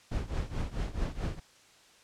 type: noise with tremolo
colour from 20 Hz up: brown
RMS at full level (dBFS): -30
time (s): 0.11-1.4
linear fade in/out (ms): 10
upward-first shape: triangle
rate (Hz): 4.6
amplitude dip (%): 90
effects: white hiss -59 dBFS RMS until 2.03 s + low-pass 7000 Hz 12 dB/octave